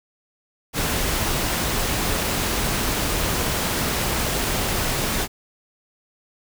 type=noise; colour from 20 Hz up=pink; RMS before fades=-23 dBFS; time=0.73-5.28 s; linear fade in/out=50 ms; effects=none